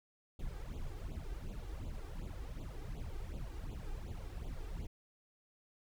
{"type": "noise with flanger", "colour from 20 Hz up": "brown", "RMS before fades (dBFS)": -43, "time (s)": [0.39, 4.87], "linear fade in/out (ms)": 5, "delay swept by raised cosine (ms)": [0.27, 2.57], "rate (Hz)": 2.7, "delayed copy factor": 1, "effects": []}